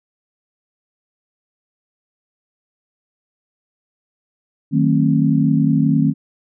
sine chord, D# diminished seventh, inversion none, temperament just, 155.56 / 186.68 / 224 / 268.8 Hz, D#3 / F#3 / A3 / C4, 0 / +16 / +31 / +47 cents, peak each -16 / -22 / -18 / -17 dBFS, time 4.71-6.14 s, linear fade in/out 50 ms, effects none

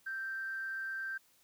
sine tone with amplitude modulation, 1568 Hz, G6, in tune, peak -34 dBFS, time 0.06-1.18 s, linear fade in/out 10 ms, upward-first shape sine, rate 237 Hz, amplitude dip 35%, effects tanh soft clip ceiling -30 dBFS + white hiss -68 dBFS RMS until 1.43 s

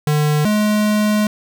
square tone pair in turn, 150 / 211.1 Hz, D3 / G#3, +37 / +29 cents, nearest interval tritone, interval 592 cents, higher second, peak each -14 dBFS, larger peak neither, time 0.07-0.45 / 0.45-1.27 s, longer second, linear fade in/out 2 ms, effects none

